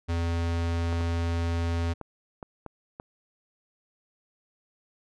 square tone, 84.4 Hz, E2, 41 cents sharp, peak -26 dBFS, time 0.08-1.94 s, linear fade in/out 20 ms
clicks, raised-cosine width 1 ms, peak -24 dBFS, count 6, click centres 0.927 / 1.009 / 2.013 / 2.428 / 2.663 / 2.999 s
effects low-pass 6000 Hz 12 dB/octave

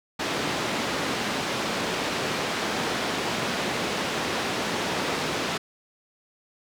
pink band-pass noise, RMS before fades -28 dBFS, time 0.19-5.58 s, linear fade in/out 10 ms, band 200 to 4900 Hz, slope 12 dB/octave, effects none

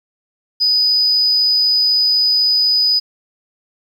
sine tone, 4978 Hz, D#8, in tune, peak -10 dBFS, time 0.6-3 s, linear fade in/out 20 ms, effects tanh soft clip ceiling -7 dBFS + 8-bit

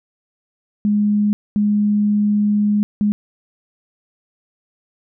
sine tone bursts at uneven times, 207.7 Hz, G#3, in tune, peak -13 dBFS, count 3, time 0.85-1.33 / 1.56-2.83 / 3.01-3.12 s, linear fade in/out 0 ms, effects none

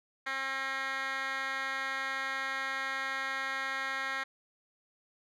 10% pulse tone with band-pass filter, 268.4 Hz, C4, 44 cents sharp, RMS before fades -35 dBFS, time 0.26-4.24 s, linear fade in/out 10 ms, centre 2100 Hz, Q 2.6, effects none

